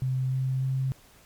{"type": "tone with pitch steps", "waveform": "sine", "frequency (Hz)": [130, 131.21, 132.43], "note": ["C3", "C3", "C3"], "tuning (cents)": [-11, 5, 21], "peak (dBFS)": -24, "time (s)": [0.02, 0.92], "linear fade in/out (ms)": 0, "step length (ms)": 300, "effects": ["pink hiss -56 dBFS RMS until 1.25 s", "MP3 96 kbps"]}